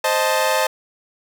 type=chord; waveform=sawtooth; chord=A diminished; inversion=first; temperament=equal; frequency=523.3 / 622.3 / 880 Hz; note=C5 / Eb5 / A5; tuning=0 / 0 / 0 cents; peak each=-17 dBFS; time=0.04-0.67 s; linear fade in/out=5 ms; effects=none